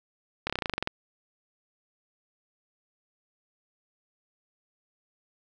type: slowing click train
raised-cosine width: 0.3 ms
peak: -12 dBFS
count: 12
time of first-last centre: 0.47-0.874 s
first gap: 27 ms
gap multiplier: 1.06
effects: none